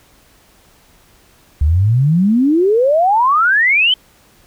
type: exponential sweep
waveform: sine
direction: up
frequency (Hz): 69.3 to 3136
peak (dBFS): -9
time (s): 1.61-3.94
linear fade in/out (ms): 5
effects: pink hiss -50 dBFS RMS until 4.46 s